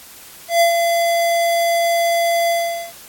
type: tone with ADSR envelope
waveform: square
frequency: 680 Hz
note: F5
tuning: 46 cents flat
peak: -10 dBFS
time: 0.48-2.93 s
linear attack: 130 ms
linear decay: 100 ms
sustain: -5 dB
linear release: 430 ms
effects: white hiss -40 dBFS RMS until 3.08 s + AAC 64 kbps